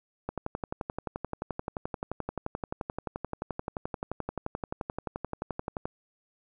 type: click train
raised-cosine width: 1 ms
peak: -18 dBFS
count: 65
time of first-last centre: 0.29-5.855 s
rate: 11.5 Hz
effects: none